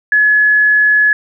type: tone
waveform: sine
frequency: 1700 Hz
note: G#6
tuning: 40 cents sharp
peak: -7 dBFS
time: 0.12-1.13 s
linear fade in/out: 2 ms
effects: none